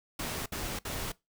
pink noise bursts, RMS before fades -36 dBFS, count 3, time 0.19-1.12 s, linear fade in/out 5 ms, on 270 ms, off 60 ms, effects noise-tail reverb RT60 0.2 s tail -21 dB re dry

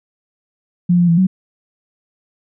sine tone with pitch steps, 176.2 / 174.7 / 167.9 / 187 Hz, F3 / F3 / E3 / F#3, +16 / +1 / +32 / +19 cents, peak -9 dBFS, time 0.89-1.27 s, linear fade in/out 10 ms, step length 95 ms, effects none

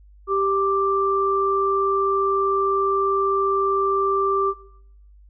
sine tone pair together, 392 / 1176.8 Hz, G4 / D6, 0 / +3 cents, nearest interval octave + perfect fifth, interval 1903 cents, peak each -21 dBFS, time 0.27-4.54 s, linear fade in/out 50 ms, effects noise-tail reverb RT60 0.7 s tail -17 dB re dry + added 50 Hz sine -46 dBFS peak until 5.29 s

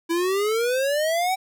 square exponential sweep, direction up, 329 to 771 Hz, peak -21 dBFS, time 0.09-1.36 s, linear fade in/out 20 ms, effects none

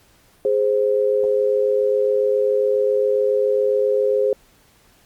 sine tone pair together, 415.3 / 522.6 Hz, G#4 / C5, 0 / -2 cents, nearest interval major third, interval 398 cents, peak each -18 dBFS, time 0.45-4.33 s, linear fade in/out 2 ms, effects pink hiss -55 dBFS RMS until 5.05 s + Opus 48 kbps

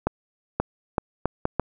accelerating click train, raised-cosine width 1 ms, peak -7 dBFS, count 6, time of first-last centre 0.07-1.597 s, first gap 530 ms, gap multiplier 0.72, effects none

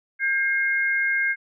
sine tone pair together, 1602 / 2138 Hz, G6 / C7, +37 / +37 cents, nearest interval perfect fourth, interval 500 cents, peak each -22 / -23 dBFS, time 0.19-1.36 s, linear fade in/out 50 ms, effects none

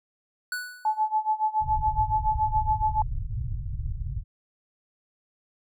square tone with exponential decay, 1480 Hz, F#6, in tune, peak -27 dBFS, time 0.52-1.08 s, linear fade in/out 2 ms, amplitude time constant 120 ms
sine tone with tremolo, 864 Hz, A5, 32 cents flat, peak -19 dBFS, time 0.85-3.02 s, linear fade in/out 2 ms, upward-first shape sine, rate 7.1 Hz, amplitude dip 90%
pink low-pass noise, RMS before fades -30 dBFS, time 1.6-4.24 s, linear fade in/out 50 ms, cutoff 130 Hz, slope 48 dB/octave
effects none

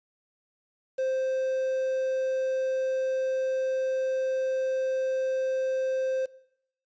triangle tone with quantisation, 523.3 Hz, C5, in tune, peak -23 dBFS, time 0.98-6.26 s, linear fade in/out 10 ms, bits 8, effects noise-tail reverb RT60 0.7 s tail -20 dB re dry + resampled to 16000 Hz

